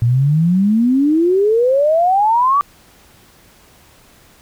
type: exponential sweep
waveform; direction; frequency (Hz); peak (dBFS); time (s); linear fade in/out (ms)
sine; up; 114.2 to 1174.7; -10; 0.02-2.61; 0
effects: pink hiss -48 dBFS RMS until 4.41 s